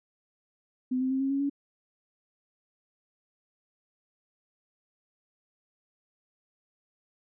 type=tone with pitch steps; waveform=sine; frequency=254.7 / 259.9 / 265.2 / 270.6 / 276.2 / 281.8 Hz; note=C4 / C4 / C4 / C#4 / C#4 / C#4; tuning=-46 / -11 / +23 / -42 / -6 / +29 cents; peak=-25 dBFS; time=0.91-1.498 s; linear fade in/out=10 ms; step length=98 ms; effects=none